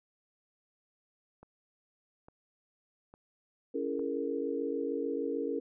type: click train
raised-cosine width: 1 ms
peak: -38 dBFS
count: 4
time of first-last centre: 1.43-3.994 s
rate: 1.17 Hz
type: chord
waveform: sine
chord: A# half-diminished seventh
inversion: first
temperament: just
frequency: 279.7 / 335.6 / 419.5 / 466.2 Hz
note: C#4 / E4 / G#4 / A#4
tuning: +16 / +31 / +17 / 0 cents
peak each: -36 / -39 / -37 / -35 dBFS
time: 3.74-5.6 s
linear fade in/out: 10 ms
effects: none